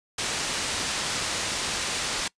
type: low-pass noise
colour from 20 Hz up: white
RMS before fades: -29 dBFS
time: 0.18-2.28 s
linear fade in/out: 5 ms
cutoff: 6800 Hz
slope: 12 dB/octave
effects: noise-tail reverb RT60 0.1 s tail -23 dB re dry + resampled to 22050 Hz